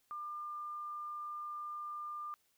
sine tone, 1199 Hz, D6, 36 cents sharp, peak -40 dBFS, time 0.11-2.34 s, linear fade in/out 0 ms, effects white hiss -75 dBFS RMS until 2.57 s

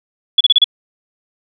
sine tone bursts, 3404 Hz, G#7, 42 cents sharp, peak -5 dBFS, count 5, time 0.38-0.643 s, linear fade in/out 5 ms, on 27 ms, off 32 ms, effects none

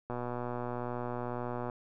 click train, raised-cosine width 1 ms, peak -23 dBFS, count 196, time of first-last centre 0.1-1.698 s, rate 122 Hz, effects none

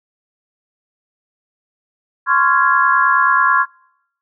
sine chord, Db major seventh, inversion third, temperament just, 1039.4 / 1108.7 / 1385.9 / 1663.1 Hz, C6 / Db6 / F6 / Ab6, -12 / 0 / -14 / +2 cents, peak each -16 dBFS, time 2.26-3.66 s, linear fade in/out 50 ms, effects noise-tail reverb RT60 0.8 s tail -26 dB re dry

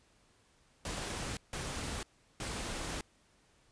pink noise bursts at uneven times, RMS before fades -39 dBFS, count 3, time 0.85-1.37 / 1.53-2.03 / 2.4-3.01 s, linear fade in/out 2 ms, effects pink hiss -68 dBFS RMS until 3.71 s + resampled to 22050 Hz

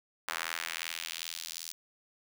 sawtooth tone with high-pass filter sweep, 82.6 Hz, E2, 4 cents sharp, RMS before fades -39 dBFS, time 0.28-1.72 s, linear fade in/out 0 ms, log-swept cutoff 1300 to 5400 Hz, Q 1.3, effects none

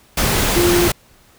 sine tone in noise, 349.2 Hz, F4, in tune, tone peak -13 dBFS, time 0.56-0.88 s, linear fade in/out 5 ms, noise pink, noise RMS -17 dBFS, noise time 0.17-0.92 s, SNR +1 dB, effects pink hiss -51 dBFS RMS until 1.38 s

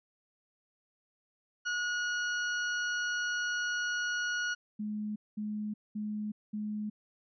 40% pulse tone, 1450 Hz, F#6, 35 cents flat, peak -30 dBFS, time 1.65-4.55 s, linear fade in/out 20 ms
sine tone bursts, 211.3 Hz, G#3, 30 cents sharp, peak -33 dBFS, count 4, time 4.79-6.9 s, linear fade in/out 10 ms, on 370 ms, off 210 ms
effects resampled to 16000 Hz

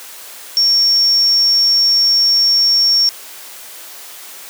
sine tone, 5500 Hz, F8, 27 cents flat, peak -9 dBFS, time 0.57-3.09 s, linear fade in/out 0 ms, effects white hiss -34 dBFS RMS until 4.49 s + high-pass 400 Hz 12 dB/octave

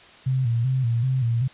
sine tone with vibrato, 123.47 Hz, B2, in tune, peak -19 dBFS, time 0.26-1.48 s, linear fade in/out 10 ms, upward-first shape square, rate 2.6 Hz, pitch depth 99 cents each way, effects white hiss -48 dBFS RMS until 1.53 s + resampled to 8000 Hz

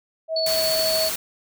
sine tone with pitch glide, 644 to 639.9 Hz, E5 to D#5, -41 to +48 cents, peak -22 dBFS, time 0.28-1.11 s, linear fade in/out 50 ms, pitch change -11 cents, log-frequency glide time 0.55-0.64 s
sine tone with tremolo, 4435 Hz, C#8, in tune, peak -22 dBFS, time 0.36-1.09 s, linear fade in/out 5 ms, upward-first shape square, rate 14 Hz, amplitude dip 25%
white noise, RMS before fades -27 dBFS, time 0.46-1.16 s, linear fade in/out 5 ms
effects none

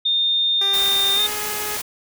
sine tone, 3640 Hz, A#7, 42 cents flat, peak -16 dBFS, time 0.05-1.27 s, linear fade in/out 10 ms
10% pulse tone with pitch glide, 394.7 to 420.6 Hz, G4 to G#4, +12 to +22 cents, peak -20 dBFS, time 0.61-1.77 s, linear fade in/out 5 ms, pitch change +110 cents, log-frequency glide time 1.15-1.21 s
white noise, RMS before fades -27 dBFS, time 0.73-1.82 s, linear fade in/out 10 ms
effects none

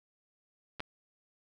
clicks, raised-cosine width 0.3 ms, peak -26 / -20 dBFS, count 2, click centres 0.797 / 0.804 s, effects none

